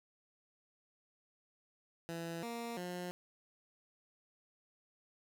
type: tone with pitch steps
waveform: 15% pulse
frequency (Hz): 167.2 / 234.1 / 178.4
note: E3 / A#3 / F3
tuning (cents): +25 / +8 / +37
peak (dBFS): -34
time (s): 2.09-3.11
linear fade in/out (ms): 0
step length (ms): 340
effects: none